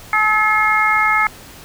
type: harmonic tone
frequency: 429 Hz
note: A4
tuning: 44 cents flat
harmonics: 2 / 3 / 4 / 5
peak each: -20 / -16 / -21 / -16 dBFS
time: 0.13-1.27 s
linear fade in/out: 2 ms
effects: pink hiss -39 dBFS RMS until 1.64 s